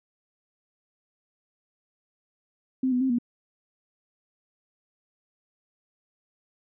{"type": "tone with pitch steps", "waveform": "sine", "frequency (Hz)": [260.1, 248.8, 263.6, 240.3], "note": ["C4", "B3", "C4", "B3"], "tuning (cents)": [-10, 13, 13, -47], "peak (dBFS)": -21, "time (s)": [2.83, 3.186], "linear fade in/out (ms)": 5, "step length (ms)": 89, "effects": []}